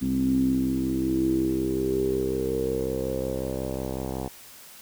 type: tone with low-pass filter sweep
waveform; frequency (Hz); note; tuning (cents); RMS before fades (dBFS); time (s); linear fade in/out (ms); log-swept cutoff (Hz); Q
10% pulse; 65.41; C2; 0; -26; 0.01-4.29; 20; 240 to 690; 9.2
effects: white hiss -47 dBFS RMS until 4.81 s